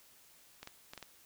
clicks, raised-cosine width 0.2 ms, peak -28 dBFS, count 5, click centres 0.63 / 0.674 / 0.935 / 0.977 / 1.027 s, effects white hiss -62 dBFS RMS until 1.25 s

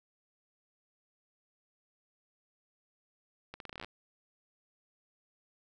accelerating click train, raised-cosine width 0.3 ms, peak -27 dBFS, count 12, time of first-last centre 3.54-3.846 s, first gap 62 ms, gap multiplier 0.82, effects none

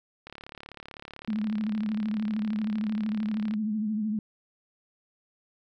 click train, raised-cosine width 0.3 ms, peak -26 dBFS, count 118, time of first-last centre 0.27-3.538 s, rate 35.8 Hz
sine tone with vibrato, 214.1 Hz, A3, 47 cents flat, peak -26 dBFS, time 1.28-4.19 s, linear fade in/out 2 ms, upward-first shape triangle, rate 13 Hz, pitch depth 75 cents each way
effects none

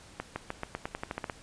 accelerating click train, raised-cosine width 0.5 ms, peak -18 dBFS, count 12, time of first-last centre 0.2-1.298 s, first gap 160 ms, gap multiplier 0.9, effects pink hiss -53 dBFS RMS until 1.42 s + resampled to 22050 Hz

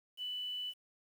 sine tone with quantisation, 2982 Hz, F#7, 13 cents sharp, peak -37 dBFS, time 0.17-0.74 s, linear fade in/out 50 ms, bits 10, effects none

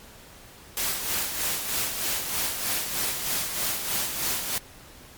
white noise with tremolo, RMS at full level -26 dBFS, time 0.77-4.58 s, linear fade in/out 0 ms, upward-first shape sine, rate 3.2 Hz, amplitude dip 50%, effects pink hiss -48 dBFS RMS until 5.17 s + MP3 96 kbps

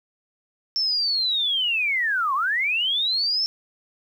sine linear two-way sweep, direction down then up, 5410 to 1029 to 5410 Hz, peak -20 dBFS, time 0.76-3.46 s, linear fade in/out 0 ms, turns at 2.34 s, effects 9-bit

